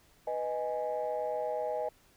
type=chord; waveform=sine; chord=G# minor; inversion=first; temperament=equal; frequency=493.9 / 622.3 / 830.6 Hz; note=B4 / D#5 / G#5; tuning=0 / 0 / 0 cents; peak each=-35 / -33 / -36 dBFS; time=0.27-1.89 s; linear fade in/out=5 ms; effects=tanh soft clip ceiling -24 dBFS + pink hiss -64 dBFS RMS until 2.16 s